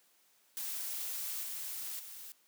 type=noise with level steps; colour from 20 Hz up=blue; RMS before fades=-39 / -41 / -48 dBFS; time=0.57-2.32 s; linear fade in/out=0 ms; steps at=1.43 / 1.99 s; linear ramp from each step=5 ms; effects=white hiss -69 dBFS RMS until 2.47 s + high-pass 200 Hz 12 dB/octave